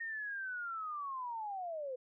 sine linear sweep, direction down, 1855 to 493.9 Hz, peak -38 dBFS, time 0-1.96 s, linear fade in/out 10 ms, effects none

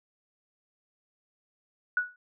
sine tone with exponential decay, 1469 Hz, F#6, 13 cents flat, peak -20 dBFS, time 1.97-2.16 s, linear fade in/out 2 ms, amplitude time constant 40 ms, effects none

